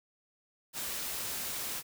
white noise, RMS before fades -37 dBFS, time 0.73-1.83 s, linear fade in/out 50 ms, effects none

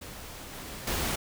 pink noise with level steps, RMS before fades -43 / -41 / -30 dBFS, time 0.01-1.16 s, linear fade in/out 10 ms, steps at 0.53 / 0.87 s, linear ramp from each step 5 ms, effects none

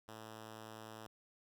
5% pulse tone, 110 Hz, A2, in tune, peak -38 dBFS, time 0.08-1.07 s, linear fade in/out 5 ms, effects none

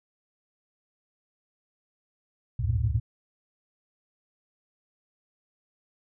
sine tone cluster, 64.9 / 83.8 / 100.4 / 111.5 / 119.1 Hz, C2 / E2 / G2 / A2 / A#2, -13 / +29 / +42 / +23 / +38 cents, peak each -29 dBFS, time 2.59-3 s, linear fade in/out 10 ms, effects tanh soft clip ceiling -13 dBFS

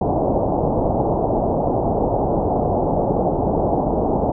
white low-pass noise, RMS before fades -19 dBFS, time 0.01-4.32 s, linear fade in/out 5 ms, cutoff 820 Hz, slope 48 dB/octave, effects none

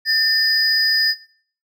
triangle tone pair together, 1791 / 4967 Hz, A6 / D#8, +30 / -4 cents, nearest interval octave + tritone, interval 1766 cents, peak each -16 dBFS, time 0.05-1.15 s, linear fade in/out 50 ms, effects noise-tail reverb RT60 0.5 s tail -18 dB re dry

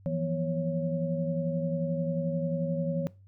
sine tone cluster, 165.7 / 177 / 243.8 / 551 Hz, E3 / F3 / B3 / C#5, +9 / +23 / -22 / -11 cents, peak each -30 / -36 / -37 / -32 dBFS, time 0.06-3.07 s, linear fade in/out 0 ms, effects noise-tail reverb RT60 0.3 s tail -21 dB re dry + added 97 Hz sine -52 dBFS peak until 3.27 s

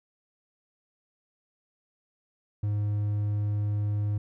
triangle tone, 103.8 Hz, G#2, in tune, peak -23 dBFS, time 2.63-4.18 s, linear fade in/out 5 ms, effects none

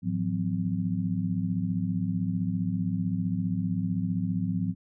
sine tone cluster, 106.6 / 165.4 / 180.8 / 255 Hz, G#2 / E3 / F#3 / C4, +46 / +6 / -40 / -44 cents, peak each -32 / -34 / -28 / -34 dBFS, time 0.02-4.75 s, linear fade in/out 50 ms, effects none

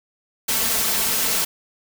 white noise with comb filter, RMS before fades -21 dBFS, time 0.48-1.45 s, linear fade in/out 10 ms, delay 4.5 ms, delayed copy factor +0.55, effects none

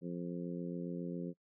harmonic tone, 87.31 Hz, F2, in tune, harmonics 2 / 3 / 4 / 5 / 6, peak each -40 / -44 / -46 / -48 / -50 dBFS, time 0.01-1.34 s, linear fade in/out 50 ms, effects noise-tail reverb RT60 0.1 s tail -26 dB re dry

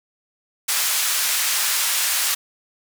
white band-pass noise, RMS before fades -21 dBFS, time 0.68-2.35 s, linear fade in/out 10 ms, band 1100 to 13000 Hz, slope 12 dB/octave, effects none

